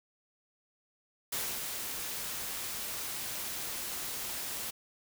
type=noise with ADSR envelope; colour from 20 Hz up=white; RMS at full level=-34 dBFS; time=1.32-4.71 s; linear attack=8 ms; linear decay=290 ms; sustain=-4 dB; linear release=11 ms; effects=none